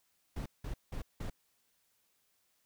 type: noise bursts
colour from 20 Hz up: brown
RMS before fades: -39 dBFS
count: 4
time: 0.36-1.3 s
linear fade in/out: 5 ms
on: 100 ms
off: 180 ms
effects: white hiss -75 dBFS RMS until 2.65 s